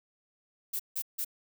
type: noise bursts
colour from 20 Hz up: violet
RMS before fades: -33 dBFS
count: 3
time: 0.73-1.248 s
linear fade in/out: 10 ms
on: 66 ms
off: 160 ms
effects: none